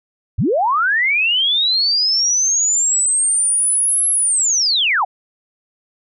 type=linear two-way sweep; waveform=sine; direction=up then down; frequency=61.3 to 11175 to 661 Hz; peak=-13 dBFS; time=0.38-5.05 s; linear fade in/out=10 ms; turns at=4.1 s; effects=none